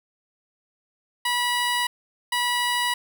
15% pulse tone pair in turn, 974 / 974 Hz, B5 / B5, -24 / -24 cents, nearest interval unison, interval 0 cents, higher neither, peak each -15 dBFS, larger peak neither, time 1.25-1.87 / 2.32-2.94 s, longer neither, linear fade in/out 5 ms, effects none

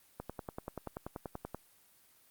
click train, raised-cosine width 1 ms, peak -25 dBFS, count 15, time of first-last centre 0.2-1.546 s, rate 10.4 Hz, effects white hiss -65 dBFS RMS until 2.3 s + Opus 32 kbps

